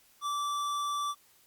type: tone with hard clipping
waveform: sine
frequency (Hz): 1163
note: D6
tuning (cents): -17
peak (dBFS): -32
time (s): 0.21-1.15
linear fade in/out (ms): 50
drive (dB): 15
effects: white hiss -63 dBFS RMS until 1.46 s + Opus 48 kbps